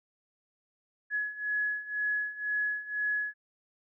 sine beating tone pair, 1689 / 1691 Hz, G#6 / G#6, +29 / +31 cents, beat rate 2 Hz, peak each -34 / -31 dBFS, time 1.1-3.34 s, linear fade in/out 50 ms, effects none

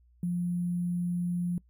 sine tone with sample-and-hold, 175.7 Hz, F3, 11 cents sharp, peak -27 dBFS, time 0.23-1.58 s, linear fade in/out 2 ms, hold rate 11025 Hz, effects noise-tail reverb RT60 0.1 s tail -23 dB re dry + added 60 Hz sine -59 dBFS peak until 1.69 s

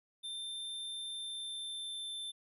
square tone with pitch glide, 3578 to 3549 Hz, A7 to A7, +28 to +14 cents, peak -40 dBFS, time 0.23-2.32 s, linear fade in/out 20 ms, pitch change -14 cents, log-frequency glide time 1.08-2.12 s, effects resampled to 32000 Hz

